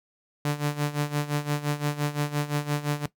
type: tone with tremolo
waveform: sawtooth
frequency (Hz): 146.83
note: D3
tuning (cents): 0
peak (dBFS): -18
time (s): 0.45-3.06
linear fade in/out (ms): 2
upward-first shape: sine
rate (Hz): 5.8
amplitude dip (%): 80
effects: noise-tail reverb RT60 0.1 s tail -17 dB re dry